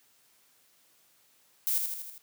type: noise with echo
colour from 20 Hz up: violet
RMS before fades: -28 dBFS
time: 1.67-1.78 s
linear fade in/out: 0 ms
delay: 80 ms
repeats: 5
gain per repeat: -4 dB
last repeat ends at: 2.18 s
effects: white hiss -65 dBFS RMS until 2.22 s + high-pass 100 Hz 12 dB/octave